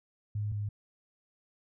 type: tone pair in turn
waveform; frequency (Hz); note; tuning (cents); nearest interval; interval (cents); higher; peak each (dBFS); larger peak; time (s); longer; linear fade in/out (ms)
sine; 104.5 / 103.54; G#2 / G#2; +11 / -5; unison; 16; first; -30 / -31; first; 0.35-0.52 / 0.52-0.69; neither; 5
effects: none